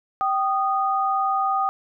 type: tone pair together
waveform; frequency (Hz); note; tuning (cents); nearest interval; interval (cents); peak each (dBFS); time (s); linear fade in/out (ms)
sine; 777 / 1234.6; G5 / D#6; -16 / -14; minor sixth; 802; -22; 0.21-1.69; 0
effects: none